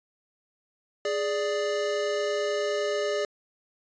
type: tone pair together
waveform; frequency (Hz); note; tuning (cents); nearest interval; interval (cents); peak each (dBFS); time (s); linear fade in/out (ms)
square; 415.3 / 587.3; G#4 / D5; 0 / 0; tritone; 600; -29 / -29; 1.05-3.25; 2
effects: resampled to 16000 Hz